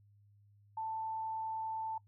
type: tone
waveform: sine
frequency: 885 Hz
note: A5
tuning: 10 cents sharp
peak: -36 dBFS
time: 0.77-1.98 s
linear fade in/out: 5 ms
effects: noise-tail reverb RT60 0.1 s tail -22 dB re dry + added 102 Hz sine -62 dBFS peak until 2.07 s